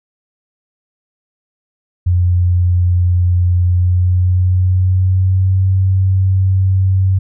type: tone with pitch glide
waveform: sine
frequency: 89 to 94.84 Hz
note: F2 to F#2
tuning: +33 to +43 cents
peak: -9 dBFS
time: 2.06-7.19 s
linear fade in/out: 10 ms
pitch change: +110 cents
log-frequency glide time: 3.64-5.65 s
effects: none